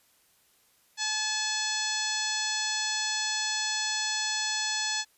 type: harmonic tone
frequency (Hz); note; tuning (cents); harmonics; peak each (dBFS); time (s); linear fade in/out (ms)
860; A5; -40; 1 / 2 / 3 / 4 / 5 / 6 / 7 / 8 / 9; -38 / -34 / -39 / -36 / -34 / -37 / -36 / -39 / -38; 0.97-5.05; 50
effects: white hiss -65 dBFS RMS until 5.17 s + resampled to 32000 Hz